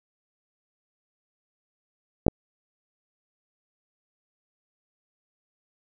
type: clicks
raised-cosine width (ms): 2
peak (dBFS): -5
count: 2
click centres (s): 2.266 / 2.282
effects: none